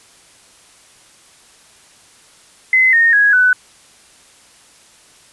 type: tone with pitch steps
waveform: sine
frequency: 2044 / 1842.2 / 1660.2 / 1496.3 Hz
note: C7 / A#6 / G#6 / F#6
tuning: -41 / -21 / -1 / +19 cents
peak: -8 dBFS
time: 2.73-3.53 s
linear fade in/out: 2 ms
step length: 200 ms
effects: white hiss -47 dBFS RMS until 5.32 s + resampled to 24000 Hz